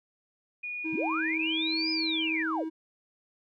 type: tone with pitch glide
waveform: sine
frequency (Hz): 2451 to 2368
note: D#7 to D7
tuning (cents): -27 to +14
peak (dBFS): -33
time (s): 0.63-2.43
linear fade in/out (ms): 10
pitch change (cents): -59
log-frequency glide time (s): 0.83-2.02
type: tone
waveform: triangle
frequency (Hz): 320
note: D#4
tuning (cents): +49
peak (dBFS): -29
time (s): 0.84-2.7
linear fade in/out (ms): 20
type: linear two-way sweep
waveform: sine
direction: up then down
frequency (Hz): 77.78 to 5050 to 274.4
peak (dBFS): -29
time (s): 0.92-2.66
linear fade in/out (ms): 50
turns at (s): 1.91
effects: none